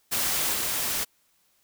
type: noise with level steps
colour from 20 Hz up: white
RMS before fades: -26 / -28 dBFS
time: 0.11-1.05 s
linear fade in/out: 20 ms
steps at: 0.53 s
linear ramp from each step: 2 ms
effects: white hiss -67 dBFS RMS until 1.63 s